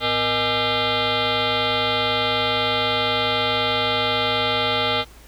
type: tone with frequency modulation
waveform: sine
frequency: 1343 Hz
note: E6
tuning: 32 cents sharp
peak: -18 dBFS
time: 0-5.05 s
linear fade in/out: 50 ms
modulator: 363 Hz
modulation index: 7
effects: added 56 Hz sine -45 dBFS peak until 5.27 s + pink hiss -49 dBFS RMS until 5.27 s